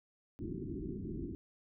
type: low-pass noise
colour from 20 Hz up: white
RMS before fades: -41 dBFS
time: 0.39-1.35 s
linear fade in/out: 0 ms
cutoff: 390 Hz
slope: 96 dB/octave
effects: none